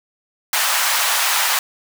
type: high-pass noise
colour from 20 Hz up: pink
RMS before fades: -18 dBFS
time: 0.53-1.59 s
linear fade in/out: 2 ms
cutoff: 830 Hz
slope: 24 dB/octave
effects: none